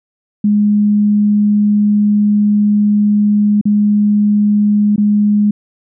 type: tone with dropouts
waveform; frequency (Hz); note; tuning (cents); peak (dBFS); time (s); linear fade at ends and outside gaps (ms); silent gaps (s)
sine; 207.7; G#3; 0; -8; 0.44-5.51; 5; 3.613-3.654 / 4.961-4.979
effects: none